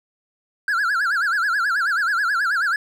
triangle tone with vibrato, 1510 Hz, F#6, 35 cents sharp, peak -16 dBFS, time 0.68-2.76 s, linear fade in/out 2 ms, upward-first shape sine, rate 9.3 Hz, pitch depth 210 cents each way, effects none

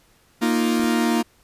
45% pulse chord, Bb suspended fourth, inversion none, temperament equal, 233.1 / 311.1 / 349.2 Hz, Bb3 / Eb4 / F4, 0 / 0 / 0 cents, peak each -20 / -24 / -25 dBFS, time 0.41-1.23 s, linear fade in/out 20 ms
clicks, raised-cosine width 2 ms, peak -24 dBFS, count 2, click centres 0.796 / 0.842 s
effects pink hiss -58 dBFS RMS until 1.43 s + resampled to 32000 Hz

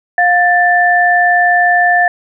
sine tone pair together, 707.5 / 1767 Hz, F5 / A6, +22 / +7 cents, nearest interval octave + major third, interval 1585 cents, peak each -10 dBFS, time 0.18-2.08 s, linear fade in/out 2 ms, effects none

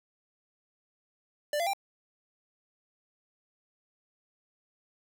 square tone with pitch steps, 591 / 682.8 / 788.9 Hz, D5 / F5 / G5, +11 / -39 / +11 cents, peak -28 dBFS, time 1.53-1.734 s, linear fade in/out 2 ms, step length 68 ms, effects none

